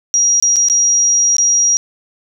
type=tone with dropouts; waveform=sine; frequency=5720 Hz; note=F8; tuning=41 cents sharp; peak=-9 dBFS; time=0.14-1.77 s; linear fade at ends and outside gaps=0 ms; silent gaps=0.4-0.425 / 0.56-0.566 / 0.685-0.699 / 1.367-1.383 s; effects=none